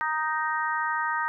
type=harmonic tone; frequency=311.1 Hz; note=D#4; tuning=in tune; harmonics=3 / 4 / 5 / 6; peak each=-29 / -30 / -31 / -32 dBFS; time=0.01-1.28 s; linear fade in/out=0 ms; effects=none